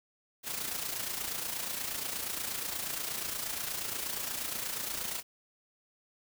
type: noise with amplitude modulation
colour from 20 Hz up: white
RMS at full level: -34 dBFS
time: 0.43-5.23 s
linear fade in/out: 50 ms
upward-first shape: sine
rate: 28.4 Hz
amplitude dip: 55%
effects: none